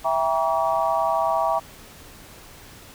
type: chord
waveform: sine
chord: E diminished seventh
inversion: none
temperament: just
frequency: 659.3 / 791.1 / 949.3 / 1139.2 Hz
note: E5 / G5 / Bb5 / Db6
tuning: 0 / +16 / +31 / +47 cents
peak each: -23 / -25 / -25 / -26 dBFS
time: 0.04-1.6 s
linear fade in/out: 20 ms
effects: pink hiss -45 dBFS RMS until 2.94 s